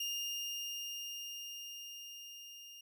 30% pulse tone with level ramp, 2820 Hz, F7, 16 cents sharp, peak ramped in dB -33 to -48 dBFS, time 0-2.81 s, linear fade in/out 5 ms, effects none

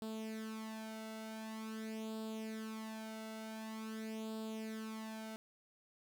sawtooth tone with flanger, 220 Hz, A3, in tune, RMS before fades -45 dBFS, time 0.02-5.36 s, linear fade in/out 0 ms, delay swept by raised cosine 0.24 to 1.44 ms, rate 0.46 Hz, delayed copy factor +0.7, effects none

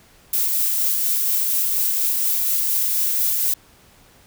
violet noise with tremolo, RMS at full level -19 dBFS, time 0.33-3.54 s, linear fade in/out 5 ms, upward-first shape triangle, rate 4.2 Hz, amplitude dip 25%, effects pink hiss -52 dBFS RMS until 4.26 s

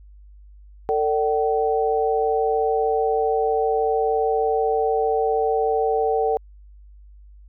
sine tone cluster, 448.4 / 589 / 764 Hz, A4 / D5 / G5, +33 / +5 / -45 cents, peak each -20 / -28 / -22 dBFS, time 0.89-6.37 s, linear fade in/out 0 ms, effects added 50 Hz sine -43 dBFS peak until 7.48 s

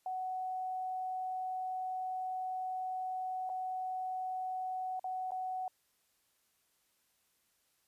sine tone with dropouts, 745 Hz, F#5, 12 cents sharp, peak -35 dBFS, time 0.06-5.68 s, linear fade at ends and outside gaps 2 ms, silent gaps 3.493-3.498 / 4.995-5.042 / 5.308-5.318 s, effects white hiss -75 dBFS RMS until 7.87 s + resampled to 32000 Hz

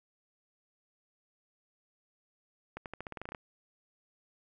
accelerating click train, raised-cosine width 0.5 ms, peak -25 dBFS, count 12, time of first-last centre 2.77-3.348 s, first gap 88 ms, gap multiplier 0.89, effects none

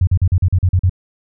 sine tone bursts, 91 Hz, F#2, 28 cents flat, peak -9 dBFS, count 9, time 0.01-0.896 s, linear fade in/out 5 ms, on 62 ms, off 41 ms, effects none

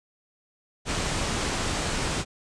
pink low-pass noise, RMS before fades -28 dBFS, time 0.85-2.25 s, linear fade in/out 50 ms, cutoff 9000 Hz, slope 48 dB/octave, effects none

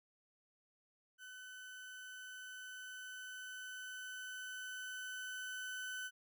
35% pulse tone with level ramp, 1509 Hz, F#6, 34 cents sharp, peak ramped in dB -49 to -40 dBFS, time 1.18-6.11 s, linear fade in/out 50 ms, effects none

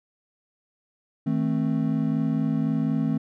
triangle chord, A diminished, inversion second, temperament just, 158.4 / 220 / 264 Hz, Eb3 / A3 / C4, +31 / 0 / +16 cents, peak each -24 dBFS, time 1.26-3.18 s, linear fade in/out 10 ms, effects none

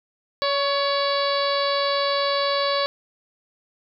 harmonic tone with a mistuned harmonic, 564 Hz, C#5, 30 cents sharp, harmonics 1 / 2 / 3 / 4 / 5 / 6 / 7 / 8 / 9, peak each -23 / -25 / -32 / -34 / -37 / -33 / -30 / -30 / -41 dBFS, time 0.42-2.86 s, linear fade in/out 0 ms, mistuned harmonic 2, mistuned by -23 cents, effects none

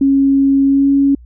sine tone with pitch glide, 274.2 to 277.7 Hz, C#4 to C#4, -19 to +3 cents, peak -8 dBFS, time 0.01-1.15 s, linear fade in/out 5 ms, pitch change +22 cents, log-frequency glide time 0.65-0.89 s, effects added 60 Hz sine -36 dBFS peak until 1.25 s

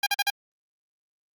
10% pulse tone bursts, 807 Hz, G#5, 50 cents flat, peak -13 dBFS, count 4, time 0.03-0.302 s, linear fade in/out 5 ms, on 35 ms, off 44 ms, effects Opus 48 kbps

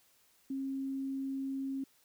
sine tone, 270 Hz, C#4, 45 cents flat, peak -34 dBFS, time 0.5-1.84 s, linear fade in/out 5 ms, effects white hiss -68 dBFS RMS until 2.04 s

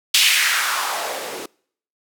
blue noise with band-pass filter sweep, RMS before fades -20 dBFS, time 0.14-1.46 s, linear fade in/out 5 ms, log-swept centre 3300 to 330 Hz, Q 2.4, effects noise-tail reverb RT60 0.6 s tail -26 dB re dry

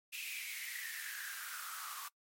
white noise with high-pass filter sweep, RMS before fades -44 dBFS, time 0.12-2.09 s, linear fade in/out 20 ms, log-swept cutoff 2600 to 1100 Hz, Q 7.9, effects noise-tail reverb RT60 0.1 s tail -23 dB re dry + MP3 64 kbps

